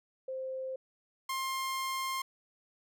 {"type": "tone pair in turn", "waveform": ["sine", "sawtooth"], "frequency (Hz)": [523.3, 1060], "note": ["C5", "C6"], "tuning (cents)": [0, 22], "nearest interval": "octave", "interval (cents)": 1222, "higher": "second", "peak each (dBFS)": [-35, -29], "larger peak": "second", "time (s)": [[0.28, 0.76], [1.29, 2.22]], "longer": "second", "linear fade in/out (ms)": 5, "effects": []}